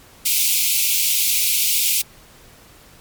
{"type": "high-pass noise", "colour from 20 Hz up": "white", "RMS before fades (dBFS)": -18, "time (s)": [0.25, 2.02], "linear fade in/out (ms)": 10, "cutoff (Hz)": 2200, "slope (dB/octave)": 96, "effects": ["pink hiss -47 dBFS RMS until 3 s", "MP3 96 kbps"]}